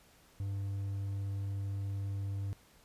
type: tone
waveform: triangle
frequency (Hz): 98.9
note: G2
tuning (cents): +16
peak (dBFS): -32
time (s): 0.4-2.53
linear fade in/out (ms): 0
effects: pink hiss -63 dBFS RMS until 2.84 s + resampled to 32000 Hz